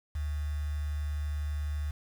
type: tone with quantisation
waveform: sine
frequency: 74 Hz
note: D2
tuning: 14 cents sharp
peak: -30 dBFS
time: 0.15-1.91 s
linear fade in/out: 5 ms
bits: 8
effects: none